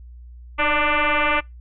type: tone with frequency modulation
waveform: sine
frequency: 583 Hz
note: D5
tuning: 13 cents flat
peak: -16 dBFS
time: 0.58-1.41 s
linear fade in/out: 20 ms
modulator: 296 Hz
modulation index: 7.1
effects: noise-tail reverb RT60 0.2 s tail -25 dB re dry + added 60 Hz sine -38 dBFS peak until 1.6 s